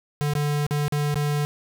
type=tone with dropouts; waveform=square; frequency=146.83 Hz; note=D3; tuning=in tune; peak=-22 dBFS; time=0.21-1.45 s; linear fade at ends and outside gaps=0 ms; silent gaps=0.336-0.352 / 0.666-0.709 / 0.881-0.923 / 1.143-1.157 s; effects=none